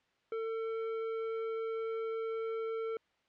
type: tone with tanh clipping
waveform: sine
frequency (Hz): 449.1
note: A4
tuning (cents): +35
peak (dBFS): -36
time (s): 0.32-2.97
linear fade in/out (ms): 2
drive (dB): 12
effects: white hiss -73 dBFS RMS until 3.28 s + low-pass 3000 Hz 12 dB/octave